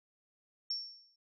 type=tone with exponential decay; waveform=sine; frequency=5460 Hz; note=F8; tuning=40 cents flat; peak=-31 dBFS; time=0.7-1.16 s; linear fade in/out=5 ms; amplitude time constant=100 ms; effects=none